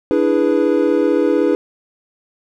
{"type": "chord", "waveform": "triangle", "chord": "E dominant seventh", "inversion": "third", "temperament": "equal with one note detuned", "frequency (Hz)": [293.7, 329.6, 415.3, 492.5], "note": ["D4", "E4", "G#4", "B4"], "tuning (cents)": [0, 0, 0, -5], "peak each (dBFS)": -16, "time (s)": [0.11, 1.55], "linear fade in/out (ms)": 0, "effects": []}